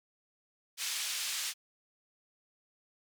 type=band-pass noise; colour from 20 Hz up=pink; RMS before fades=-36 dBFS; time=0.77-1.54 s; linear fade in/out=50 ms; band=2800 to 9800 Hz; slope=12 dB/octave; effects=none